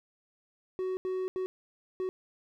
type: tone bursts at uneven times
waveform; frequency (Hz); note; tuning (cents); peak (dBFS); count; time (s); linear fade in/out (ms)
triangle; 372.8; F#4; +13; -28; 4; 0.79-0.97 / 1.05-1.28 / 1.36-1.46 / 2-2.09; 0
effects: none